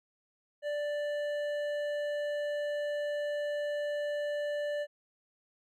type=tone with hard clipping; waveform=triangle; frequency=587.3 Hz; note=D5; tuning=in tune; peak=-33 dBFS; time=0.62-4.87 s; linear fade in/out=50 ms; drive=13 dB; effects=none